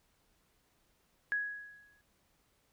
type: tone with exponential decay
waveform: sine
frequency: 1668 Hz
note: G#6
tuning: 7 cents sharp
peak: -28 dBFS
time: 1.32-2.01 s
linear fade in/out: 0 ms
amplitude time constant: 150 ms
effects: pink hiss -73 dBFS RMS until 2.72 s